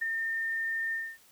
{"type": "tone with ADSR envelope", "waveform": "sine", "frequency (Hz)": 1813, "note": "A#6", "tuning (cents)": -49, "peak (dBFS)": -26, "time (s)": [0.01, 1.18], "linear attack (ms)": 13, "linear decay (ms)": 11, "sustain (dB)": -3, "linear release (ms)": 250, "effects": ["white hiss -60 dBFS RMS until 1.31 s"]}